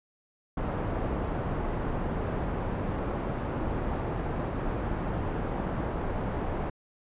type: low-pass noise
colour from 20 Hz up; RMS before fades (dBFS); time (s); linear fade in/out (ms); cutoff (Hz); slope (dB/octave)
pink; -31; 0.57-6.7; 5; 1000; 12
effects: resampled to 8000 Hz